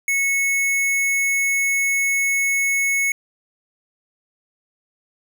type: tone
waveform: square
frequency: 2200 Hz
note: C#7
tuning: 14 cents flat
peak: -18 dBFS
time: 0.08-3.12 s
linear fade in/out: 2 ms
effects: none